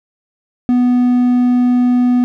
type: tone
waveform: triangle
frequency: 246.9 Hz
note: B3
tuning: in tune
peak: -7 dBFS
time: 0.69-2.24 s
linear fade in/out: 0 ms
effects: none